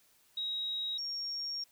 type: tone pair in turn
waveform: sine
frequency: 3810 / 5551 Hz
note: A#7 / F8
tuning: +37 / -11 cents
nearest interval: perfect fifth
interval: 652 cents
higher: second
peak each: -33 / -35 dBFS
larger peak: first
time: 0.37-0.98 / 0.98-1.64 s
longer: second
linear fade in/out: 5 ms
effects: white hiss -67 dBFS RMS until 1.71 s